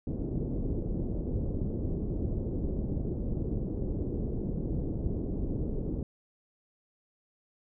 pink low-pass noise, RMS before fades -32 dBFS, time 0.07-6.03 s, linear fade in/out 2 ms, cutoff 420 Hz, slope 24 dB/octave, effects none

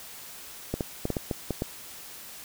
clicks, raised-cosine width 2 ms, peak -14 dBFS, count 8, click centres 0.74 / 0.808 / 1.054 / 1.103 / 1.168 / 1.312 / 1.507 / 1.621 s, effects white hiss -44 dBFS RMS until 2.44 s

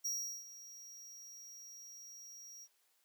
square tone with ADSR envelope, 5680 Hz, F8, 28 cents sharp, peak -35 dBFS, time 0.04-2.68 s, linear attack 16 ms, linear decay 380 ms, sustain -16 dB, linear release 49 ms, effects white hiss -75 dBFS RMS until 3.04 s + high-pass 400 Hz 12 dB/octave

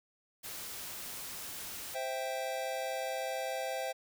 white noise, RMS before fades -43 dBFS, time 0.43-1.96 s, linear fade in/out 20 ms
square chord, C major, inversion none, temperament equal, 523.3 / 659.3 / 784 Hz, C5 / E5 / G5, 0 / 0 / 0 cents, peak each -39 / -40 / -40 dBFS, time 1.94-3.93 s, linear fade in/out 20 ms
effects none

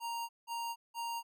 square tone bursts, 932.3 Hz, A#5, in tune, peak -37 dBFS, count 3, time 0-1.23 s, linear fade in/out 50 ms, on 290 ms, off 180 ms, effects none

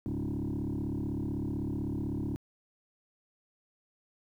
sine tone with frequency modulation, 200 Hz, G3, 35 cents sharp, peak -29 dBFS, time 0.06-2.36 s, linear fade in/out 0 ms, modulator 35.9 Hz, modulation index 3.7, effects tanh soft clip ceiling -29 dBFS + 11-bit

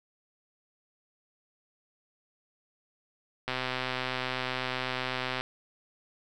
click train, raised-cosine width 0.3 ms, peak -15 dBFS, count 248, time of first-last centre 3.48-5.41 s, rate 128 Hz, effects none

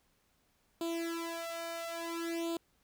sawtooth tone with flanger, 334.4 Hz, E4, 25 cents sharp, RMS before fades -38 dBFS, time 0.81-2.57 s, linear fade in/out 2 ms, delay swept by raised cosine 0.26 to 1.66 ms, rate 0.58 Hz, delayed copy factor +1, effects pink hiss -73 dBFS RMS until 2.83 s

